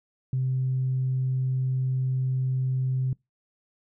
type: tone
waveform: sine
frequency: 130 Hz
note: C3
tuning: 11 cents flat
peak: -22 dBFS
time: 0.33-3.13 s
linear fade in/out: 2 ms
effects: noise-tail reverb RT60 0.2 s tail -26 dB re dry + tanh soft clip ceiling -18 dBFS